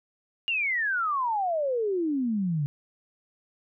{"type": "exponential sweep", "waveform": "sine", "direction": "down", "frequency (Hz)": [2864, 138.59], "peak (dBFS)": -24, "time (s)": [0.48, 2.66], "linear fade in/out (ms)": 0, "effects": []}